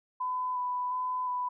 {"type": "tone with vibrato", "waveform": "sine", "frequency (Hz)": 1000, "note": "B5", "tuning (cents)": 21, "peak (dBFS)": -29, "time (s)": [0.2, 1.49], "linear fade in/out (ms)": 10, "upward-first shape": "square", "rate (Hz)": 1.4, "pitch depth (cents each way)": 12, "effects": []}